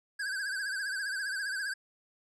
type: tone with vibrato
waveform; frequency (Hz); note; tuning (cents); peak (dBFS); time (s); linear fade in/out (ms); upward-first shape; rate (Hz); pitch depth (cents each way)
square; 1586; G6; +20; -33; 0.19-1.74; 10; triangle; 15; 110
effects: resampled to 24000 Hz